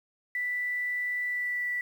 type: tone with pitch glide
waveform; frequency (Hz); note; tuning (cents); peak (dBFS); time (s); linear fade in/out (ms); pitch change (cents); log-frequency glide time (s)
sine; 1975.5 to 1963; B6 to B6; 0 to -11; -28; 0.35-1.81; 2; -11; 1.2-1.69
effects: 9-bit